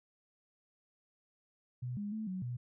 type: tone with pitch steps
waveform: sine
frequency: 124.2 / 205.1 / 218.2 / 186 / 122.4 Hz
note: B2 / G#3 / A3 / F#3 / B2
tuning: +10 / -21 / -14 / +9 / -15 cents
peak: -36 dBFS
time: 1.82-2.57 s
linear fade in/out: 10 ms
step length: 150 ms
effects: none